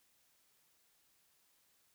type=silence; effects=white hiss -73 dBFS RMS until 1.94 s